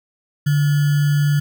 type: tone with sample-and-hold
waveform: sine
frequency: 146 Hz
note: D3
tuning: 10 cents flat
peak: -13 dBFS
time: 0.46-1.4 s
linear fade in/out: 10 ms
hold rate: 1575 Hz
effects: none